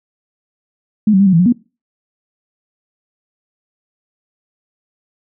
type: tone with pitch steps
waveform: sine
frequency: 213.1 / 189.9 / 200 / 187.9 / 165.1 / 180.5 / 240.4 Hz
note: G#3 / F#3 / G3 / F#3 / E3 / F#3 / B3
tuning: +45 / +45 / +35 / +27 / +3 / -43 / -46 cents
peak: -7 dBFS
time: 1.07-1.525 s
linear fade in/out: 5 ms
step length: 65 ms
effects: noise-tail reverb RT60 0.3 s tail -21 dB re dry